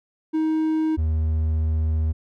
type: tone pair in turn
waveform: triangle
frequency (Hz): 315.2 / 78.8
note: D#4 / D#2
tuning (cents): +23 / +23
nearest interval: 2 octaves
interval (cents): 2400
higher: first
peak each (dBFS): -17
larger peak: neither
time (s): 0.33-0.97 / 0.97-2.13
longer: second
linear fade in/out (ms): 20
effects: none